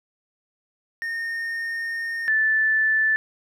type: tone pair in turn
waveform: triangle / sine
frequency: 1835 / 1755.1 Hz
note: A#6 / A6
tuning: -28 / -5 cents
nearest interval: minor second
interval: 77 cents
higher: first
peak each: -24 / -17 dBFS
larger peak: second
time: 1.02-2.28 / 2.28-3.16 s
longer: first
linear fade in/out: 0 ms
effects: none